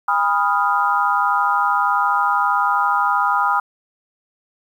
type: chord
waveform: sine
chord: F half-diminished seventh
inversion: first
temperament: equal with one note detuned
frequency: 810.7 / 987.8 / 1244.5 / 1396.9 Hz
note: Ab5 / Cb6 / Eb6 / F6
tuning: -42 / 0 / 0 / 0 cents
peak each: -21 / -20 / -19 / -22 dBFS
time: 0.08-3.6 s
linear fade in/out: 5 ms
effects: 8-bit